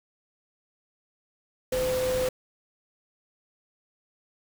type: tone in noise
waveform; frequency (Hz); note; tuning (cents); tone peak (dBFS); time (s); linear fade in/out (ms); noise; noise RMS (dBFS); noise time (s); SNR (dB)
sine; 511; C5; -41; -24; 1.72-2.29; 5; pink; -34; 1.72-2.29; +7
effects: none